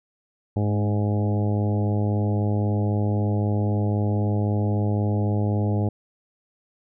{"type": "harmonic tone with a mistuned harmonic", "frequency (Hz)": 103.83, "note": "G#2", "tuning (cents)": 0, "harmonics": [1, 2, 3, 4, 5, 6, 7, 8], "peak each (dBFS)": [-21, -27, -31, -33, -35, -37, -38, -39], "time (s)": [0.56, 5.89], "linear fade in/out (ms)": 5, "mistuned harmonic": 2, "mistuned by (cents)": 17, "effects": []}